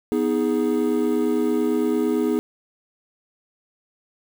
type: chord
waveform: triangle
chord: G# minor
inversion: first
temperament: equal with one note detuned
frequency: 246.9 / 315.7 / 415.3 Hz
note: B3 / D#4 / G#4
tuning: 0 / +25 / 0 cents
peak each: -21 dBFS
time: 0.12-2.39 s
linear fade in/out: 0 ms
effects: 7-bit